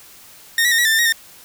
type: tone with pitch steps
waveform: sawtooth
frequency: 1843 / 1937 / 1834 / 1925 / 1777 / 1792 / 1884 / 1815 Hz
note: A#6 / B6 / A#6 / B6 / A6 / A6 / A#6 / A#6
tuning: -20 / -34 / -29 / -45 / +17 / +31 / +18 / -47 cents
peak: -10 dBFS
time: 0.58-1.124 s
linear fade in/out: 2 ms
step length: 68 ms
effects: white hiss -44 dBFS RMS until 1.44 s